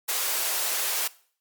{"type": "high-pass noise", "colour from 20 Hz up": "white", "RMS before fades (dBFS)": -27, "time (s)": [0.08, 1.08], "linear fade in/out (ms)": 10, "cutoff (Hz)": 410, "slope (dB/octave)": 24, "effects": ["noise-tail reverb RT60 0.5 s tail -20 dB re dry", "Opus 48 kbps"]}